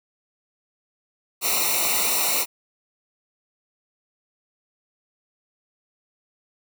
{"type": "noise with comb filter", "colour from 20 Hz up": "white", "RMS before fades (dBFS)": -22, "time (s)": [1.41, 2.46], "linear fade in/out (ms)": 50, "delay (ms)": 0.61, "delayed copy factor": -1, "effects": []}